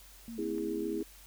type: tone with vibrato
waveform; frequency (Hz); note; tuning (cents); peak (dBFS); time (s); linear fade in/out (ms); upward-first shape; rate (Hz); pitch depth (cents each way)
sine; 226.8; A#3; -47; -40; 0.28-1.01; 0; sine; 7.2; 40
type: chord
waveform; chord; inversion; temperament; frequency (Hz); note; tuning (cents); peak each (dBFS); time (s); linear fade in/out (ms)
sine; C augmented; none; just; 261.6 / 327 / 408.8; C4 / E4 / G#4; 0 / -14 / -27; -41 / -35 / -36; 0.38-1.03; 5
type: click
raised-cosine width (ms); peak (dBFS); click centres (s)
0.5; -38; 0.582
effects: added 47 Hz sine -56 dBFS peak until 1.26 s + white hiss -56 dBFS RMS until 1.26 s